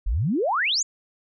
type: exponential sweep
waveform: sine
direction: up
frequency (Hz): 39.33 to 7410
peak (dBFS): -20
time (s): 0.06-0.83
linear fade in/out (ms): 10
effects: none

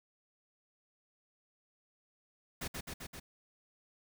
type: noise with echo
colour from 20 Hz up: pink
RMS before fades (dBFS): -39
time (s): 2.61-2.68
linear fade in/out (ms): 10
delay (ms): 130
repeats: 4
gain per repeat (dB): -2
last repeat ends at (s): 3.2
effects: none

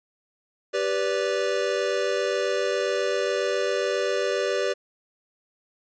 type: chord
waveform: square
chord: G major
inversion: none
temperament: equal with one note detuned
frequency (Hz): 392 / 493.9 / 581.3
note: G4 / B4 / D5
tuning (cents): 0 / 0 / -18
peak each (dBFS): -28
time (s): 0.73-4.74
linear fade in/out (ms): 20
effects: resampled to 16000 Hz

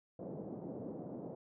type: band-pass noise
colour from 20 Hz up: pink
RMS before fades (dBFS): -45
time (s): 0.19-1.35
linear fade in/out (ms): 5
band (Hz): 150 to 600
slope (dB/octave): 24
effects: none

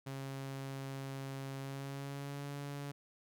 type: tone with pitch glide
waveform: sawtooth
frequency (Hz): 135.9 to 142.08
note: C#3 to C#3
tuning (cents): -34 to +43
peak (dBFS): -37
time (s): 0.06-2.92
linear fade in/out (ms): 10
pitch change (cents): +77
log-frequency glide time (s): 1.57-2.44
effects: none

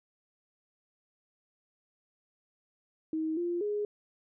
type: tone with pitch steps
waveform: sine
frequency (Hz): 316.6 / 347.3 / 415.6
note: D#4 / F4 / G#4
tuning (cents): +30 / -10 / +1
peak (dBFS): -29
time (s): 3.13-3.85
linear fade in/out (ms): 2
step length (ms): 240
effects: none

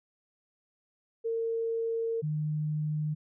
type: tone pair in turn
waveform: sine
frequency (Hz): 456.1 / 152.21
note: A#4 / D#3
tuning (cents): -38 / -38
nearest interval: octave + perfect fifth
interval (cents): 1900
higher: first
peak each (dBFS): -28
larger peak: neither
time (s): 1.24-2.22 / 2.22-3.15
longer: first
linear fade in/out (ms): 20
effects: none

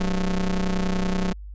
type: ring-modulated tone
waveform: 45% pulse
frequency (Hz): 99.4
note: G2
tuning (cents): +25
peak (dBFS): -18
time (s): 0-1.33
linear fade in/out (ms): 10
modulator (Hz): 84.1
effects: added 50 Hz sine -35 dBFS peak until 1.54 s + resampled to 16000 Hz

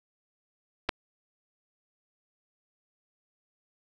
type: clicks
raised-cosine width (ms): 0.3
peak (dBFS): -17 / -9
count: 2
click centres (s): 0.889 / 0.892
effects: none

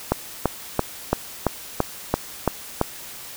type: click train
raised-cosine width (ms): 1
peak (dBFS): -3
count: 9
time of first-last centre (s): 0.12-2.814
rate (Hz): 2.97
effects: white hiss -38 dBFS RMS until 3.36 s

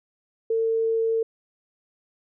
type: tone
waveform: sine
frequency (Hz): 451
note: A4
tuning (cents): +43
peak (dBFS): -20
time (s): 0.5-1.23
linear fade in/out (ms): 5
effects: none

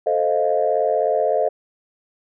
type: chord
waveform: sine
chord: F dominant seventh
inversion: first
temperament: equal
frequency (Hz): 440 / 523.3 / 622.3 / 698.5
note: A4 / C5 / Eb5 / F5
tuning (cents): 0 / 0 / 0 / 0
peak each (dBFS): -22 / -22 / -20 / -22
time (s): 0.06-1.49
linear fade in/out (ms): 10
effects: tanh soft clip ceiling -6 dBFS

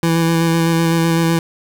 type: tone with vibrato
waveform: 25% pulse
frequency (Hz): 165.6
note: E3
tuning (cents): +8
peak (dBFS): -9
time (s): 0.03-1.39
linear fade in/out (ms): 2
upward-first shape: square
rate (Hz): 7.9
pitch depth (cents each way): 13
effects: 7-bit

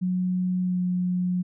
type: tone with pitch glide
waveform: sine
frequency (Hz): 182.5 to 180.4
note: F#3 to F#3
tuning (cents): -24 to -44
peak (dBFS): -22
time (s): 0.01-1.43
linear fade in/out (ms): 20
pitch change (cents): -20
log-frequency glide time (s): 0.62-0.8
effects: none

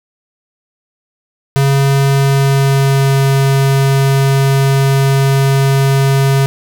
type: tone with pitch glide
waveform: square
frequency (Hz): 137.8 to 136.53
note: C#3 to C#3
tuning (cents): -10 to -26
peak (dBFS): -9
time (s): 1.56-6.46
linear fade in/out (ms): 0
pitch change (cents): -16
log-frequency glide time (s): 2.11-3.18
effects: none

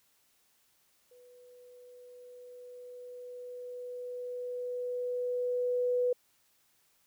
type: tone with level ramp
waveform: sine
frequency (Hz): 493.9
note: B4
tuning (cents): 0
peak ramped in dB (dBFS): -55 to -25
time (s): 1.11-6.13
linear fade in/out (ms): 5
effects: white hiss -70 dBFS RMS until 7.06 s

